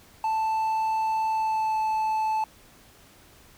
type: tone with pitch glide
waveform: triangle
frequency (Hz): 881 to 872.9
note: A5 to A5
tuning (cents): +2 to -14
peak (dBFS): -21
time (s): 0.24-2.44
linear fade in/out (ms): 2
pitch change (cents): -16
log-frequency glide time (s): 1.29-1.79
effects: pink hiss -54 dBFS RMS until 3.57 s